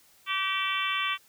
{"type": "harmonic tone", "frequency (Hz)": 385.4, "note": "G4", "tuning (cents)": -29, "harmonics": [3, 4, 5, 6, 7, 8, 9], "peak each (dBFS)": [-31, -37, -36, -33, -33, -35, -36], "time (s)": [0.26, 1.18], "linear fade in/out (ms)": 50, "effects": ["white hiss -60 dBFS RMS until 1.28 s"]}